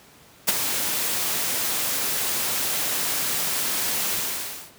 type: noise with ADSR envelope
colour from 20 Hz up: white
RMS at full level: -17 dBFS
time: 0.47-4.72 s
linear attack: 19 ms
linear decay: 24 ms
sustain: -8 dB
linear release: 580 ms
effects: pink hiss -51 dBFS RMS until 4.78 s + high-pass 100 Hz 12 dB/octave